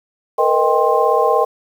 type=tone cluster; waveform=sine; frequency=453.8 / 490.3 / 625 / 793 / 1055 Hz; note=A#4 / B4 / D#5 / G5 / C6; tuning=-47 / -13 / +8 / +20 / +14 cents; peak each=-18 dBFS; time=0.38-1.45 s; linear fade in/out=10 ms; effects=7-bit